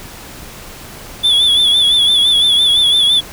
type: tone with vibrato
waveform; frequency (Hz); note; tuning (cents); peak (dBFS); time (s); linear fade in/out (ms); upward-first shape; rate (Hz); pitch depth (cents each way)
triangle; 3443; A7; -38; -7; 1.23-3.21; 20; sine; 5.9; 63
effects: pink hiss -33 dBFS RMS until 3.32 s